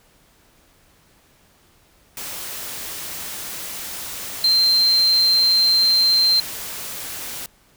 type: tone in noise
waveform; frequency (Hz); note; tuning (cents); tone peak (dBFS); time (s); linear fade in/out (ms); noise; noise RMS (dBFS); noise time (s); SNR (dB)
sine; 4142; C8; -18; -13; 4.44-6.4; 2; white; -31; 2.17-7.46; +15
effects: pink hiss -56 dBFS RMS until 7.76 s